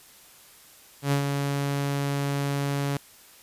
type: tone with ADSR envelope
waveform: sawtooth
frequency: 141 Hz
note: C#3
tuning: 30 cents sharp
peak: -16 dBFS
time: 1.02-2.97 s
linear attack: 98 ms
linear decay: 100 ms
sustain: -5 dB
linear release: 3 ms
effects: white hiss -52 dBFS RMS until 3.42 s + resampled to 32000 Hz